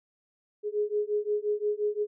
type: beating tone pair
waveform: sine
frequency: 415.3 / 421 Hz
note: G#4 / G#4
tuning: 0 / +24 cents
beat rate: 5.7 Hz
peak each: -29 dBFS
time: 0.63-2.07 s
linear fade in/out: 50 ms
effects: none

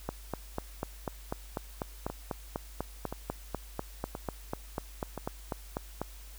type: two click trains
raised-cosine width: 1 ms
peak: -22 / -18 dBFS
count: 4 / 25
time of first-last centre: 2.1-5.177 / 0.09-6.016 s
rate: 0.975 / 4.05 Hz
effects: added 50 Hz sine -46 dBFS peak until 6.38 s + white hiss -54 dBFS RMS until 6.38 s

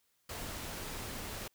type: noise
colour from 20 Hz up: pink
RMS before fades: -42 dBFS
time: 0.29-1.48 s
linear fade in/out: 5 ms
effects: white hiss -75 dBFS RMS until 1.54 s

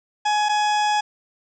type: tone pair in turn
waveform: 40% pulse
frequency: 840 / 840 Hz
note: G#5 / G#5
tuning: +19 / +19 cents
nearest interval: unison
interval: 0 cents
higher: neither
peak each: -17 dBFS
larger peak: neither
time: 0.25-0.49 / 0.49-1.01 s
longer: second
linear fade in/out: 10 ms
effects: resampled to 16000 Hz + 8-bit

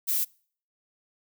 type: noise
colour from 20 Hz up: violet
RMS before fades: -26 dBFS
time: 0.07-0.25 s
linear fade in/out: 20 ms
effects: noise-tail reverb RT60 0.5 s tail -26 dB re dry

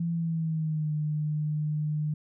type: tone with pitch glide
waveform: sine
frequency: 168.2 to 151.59 Hz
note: E3 to D#3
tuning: +35 to -45 cents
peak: -26 dBFS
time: 0-2.14 s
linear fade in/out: 5 ms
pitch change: -180 cents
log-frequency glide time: 0.12-0.92 s
effects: none

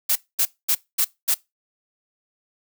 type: noise bursts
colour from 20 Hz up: blue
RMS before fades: -19 dBFS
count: 5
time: 0.09-1.345 s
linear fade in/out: 10 ms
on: 67 ms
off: 230 ms
effects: noise-tail reverb RT60 0.2 s tail -21 dB re dry

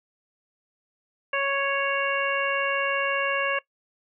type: harmonic tone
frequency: 554.4 Hz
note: C#5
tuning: in tune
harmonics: 1 / 2 / 3 / 4 / 5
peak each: -28 / -29 / -28 / -31 / -29 dBFS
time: 1.33-3.59 s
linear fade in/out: 5 ms
effects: noise-tail reverb RT60 0.1 s tail -20 dB re dry

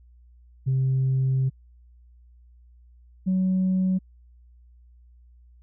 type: tone pair in turn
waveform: sine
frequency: 132 / 186.68 Hz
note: C3 / F#3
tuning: +16 / +16 cents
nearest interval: tritone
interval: 600 cents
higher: second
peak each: -18 dBFS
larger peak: neither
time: 0.66-1.5 / 3.26-3.99 s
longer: first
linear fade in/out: 20 ms
effects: tanh soft clip ceiling -17 dBFS + added 60 Hz sine -50 dBFS peak until 5.62 s

